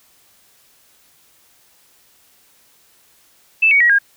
sine tone with pitch steps, 2637 / 2243 / 1908.2 / 1623.3 Hz, E7 / C#7 / A#6 / G#6, 0 / +20 / +40 / -40 cents, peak -9 dBFS, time 3.62-3.988 s, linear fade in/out 10 ms, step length 92 ms, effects white hiss -54 dBFS RMS until 4.16 s

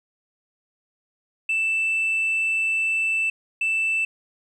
sine tone pair in turn, 2651 / 2651 Hz, E7 / E7, +9 / +9 cents, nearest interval unison, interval 0 cents, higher neither, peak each -18 dBFS, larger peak neither, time 1.49-3.3 / 3.61-4.05 s, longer first, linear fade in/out 5 ms, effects tanh soft clip ceiling -18 dBFS + 10-bit

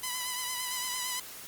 5% pulse tone with vibrato, 1000 Hz, B5, 21 cents sharp, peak -20 dBFS, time 0.03-1.2 s, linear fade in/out 5 ms, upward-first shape triangle, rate 8.8 Hz, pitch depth 43 cents each way, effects white hiss -45 dBFS RMS until 1.47 s + Opus 32 kbps

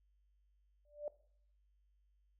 sine tone with exponential growth, 590 Hz, D5, 8 cents sharp, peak -35 dBFS, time 0.85-1.08 s, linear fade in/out 2 ms, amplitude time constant 48 ms, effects noise-tail reverb RT60 0.6 s tail -19 dB re dry + added 50 Hz sine -70 dBFS peak until 2.39 s

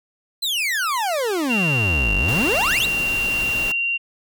40% pulse exponential two-way sweep, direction down then up, 4186 to 44.88 to 4186 Hz, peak -19 dBFS, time 0.42-2.86 s, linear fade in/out 10 ms, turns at 2.16 s
sine tone, 2762 Hz, F7, 20 cents flat, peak -19 dBFS, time 1.49-3.98 s, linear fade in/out 20 ms
pink noise, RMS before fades -30 dBFS, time 2.28-3.72 s, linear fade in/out 5 ms
effects none

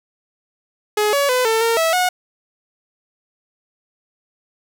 sawtooth tone with pitch steps, 421.2 / 565 / 504 / 447.3 / 459.1 / 652 / 728 Hz, G#4 / C#5 / B4 / A4 / A#4 / E5 / F#5, +24 / +33 / +35 / +28 / -26 / -19 / -28 cents, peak -11 dBFS, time 0.97-2.09 s, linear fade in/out 5 ms, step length 160 ms, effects none

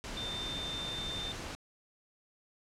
sine tone in noise, 3587 Hz, A7, 33 cents sharp, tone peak -37 dBFS, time 0.17-1.32 s, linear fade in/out 0 ms, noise pink, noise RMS -41 dBFS, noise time 0.04-1.55 s, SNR +1 dB, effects low-pass 7000 Hz 12 dB/octave

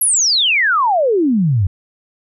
sine exponential sweep, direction down, 11620 to 87.31 Hz, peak -11 dBFS, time 0.01-1.67 s, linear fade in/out 5 ms, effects none

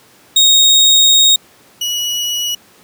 30% pulse tone pair in turn, 3747 / 2923 Hz, A#7 / F#7, +8 / -22 cents, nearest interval major third, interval 430 cents, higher first, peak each -4 / -13 dBFS, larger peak first, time 0.36-1.36 / 1.81-2.55 s, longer first, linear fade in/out 5 ms, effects pink hiss -46 dBFS RMS until 2.83 s + high-pass 150 Hz 12 dB/octave

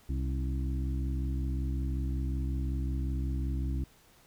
harmonic tone with a mistuned harmonic, 65.41 Hz, C2, in tune, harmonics 1 / 2 / 3 / 4 / 5, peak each -30 / -37 / -44 / -41 / -45 dBFS, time 0.09-3.84 s, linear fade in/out 5 ms, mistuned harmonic 4, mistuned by +52 cents, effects pink hiss -61 dBFS RMS until 4.26 s

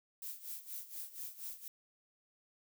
violet noise with tremolo, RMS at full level -43 dBFS, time 0.22-1.68 s, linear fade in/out 2 ms, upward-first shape sine, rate 4.2 Hz, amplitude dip 80%, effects none

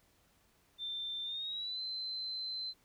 sine tone with pitch glide, 3570 to 4077 Hz, A7 to C8, +24 to -46 cents, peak -37 dBFS, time 0.78-2.74 s, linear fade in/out 50 ms, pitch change +230 cents, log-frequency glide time 1.24-1.81 s, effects pink hiss -70 dBFS RMS until 2.84 s

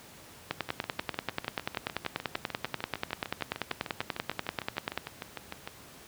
two click trains, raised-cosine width 0.3 ms, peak -13 / -20 dBFS, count 47 / 34, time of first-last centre 0.51-4.976 / 0.69-5.675 s, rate 10.3 / 6.62 Hz, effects pink hiss -51 dBFS RMS until 6.07 s + high-pass 80 Hz 12 dB/octave

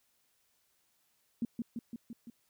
sine tone with echo, 233.1 Hz, A#3, in tune, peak -29 dBFS, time 1.42-1.45 s, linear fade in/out 2 ms, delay 170 ms, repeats 5, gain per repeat -3 dB, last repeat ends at 2.3 s, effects white hiss -74 dBFS RMS until 2.49 s

